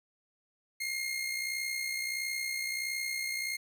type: tone with amplitude modulation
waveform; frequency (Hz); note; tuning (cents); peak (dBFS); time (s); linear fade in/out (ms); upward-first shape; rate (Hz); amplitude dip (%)
sawtooth; 2132; C7; +32; -27; 0.8-3.57; 10; sine; 61.5; 50
effects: none